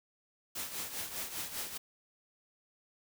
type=noise with tremolo; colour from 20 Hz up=white; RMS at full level=-37 dBFS; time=0.55-1.78 s; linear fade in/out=10 ms; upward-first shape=triangle; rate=5 Hz; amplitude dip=70%; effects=none